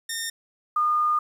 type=tone pair in turn; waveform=10% pulse / sine; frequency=1826 / 1218.7 Hz; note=A#6 / D#6; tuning=-36 / -36 cents; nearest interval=perfect fifth; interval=700 cents; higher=first; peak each=-19 dBFS; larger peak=neither; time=0.09-0.3 / 0.76-1.19 s; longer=second; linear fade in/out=5 ms; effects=9-bit